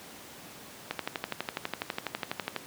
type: click train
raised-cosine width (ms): 0.3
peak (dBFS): -14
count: 21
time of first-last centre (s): 0.91-2.563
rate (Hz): 12.1
effects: pink hiss -47 dBFS RMS until 2.66 s + high-pass 150 Hz 12 dB/octave